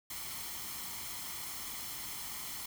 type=noise with comb filter; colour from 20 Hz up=white; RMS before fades=-42 dBFS; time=0.1-2.66 s; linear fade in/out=5 ms; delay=0.94 ms; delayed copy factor=+0.55; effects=none